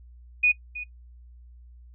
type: tone with echo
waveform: sine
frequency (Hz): 2475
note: D#7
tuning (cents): -10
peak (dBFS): -16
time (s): 0.43-0.52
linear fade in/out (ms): 10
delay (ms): 320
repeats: 1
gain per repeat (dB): -15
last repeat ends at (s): 0.84
effects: noise-tail reverb RT60 0.1 s tail -22 dB re dry + added 60 Hz sine -46 dBFS peak until 1.94 s